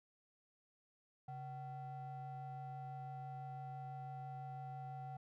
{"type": "ring-modulated tone", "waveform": "triangle", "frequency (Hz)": 311.1, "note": "D#4", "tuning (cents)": 0, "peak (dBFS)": -40, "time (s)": [1.28, 5.17], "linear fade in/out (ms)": 5, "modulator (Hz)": 447, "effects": []}